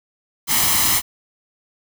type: noise with comb filter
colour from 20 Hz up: white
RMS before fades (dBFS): -17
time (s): 0.47-1.02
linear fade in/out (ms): 50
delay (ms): 0.98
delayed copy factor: +0.6
effects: none